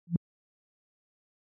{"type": "tone with exponential growth", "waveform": "sine", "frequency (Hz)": 170.6, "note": "F3", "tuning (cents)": -40, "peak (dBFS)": -17, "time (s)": [0.07, 0.16], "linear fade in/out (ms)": 2, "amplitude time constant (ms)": 19, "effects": ["high-pass 100 Hz 12 dB/octave"]}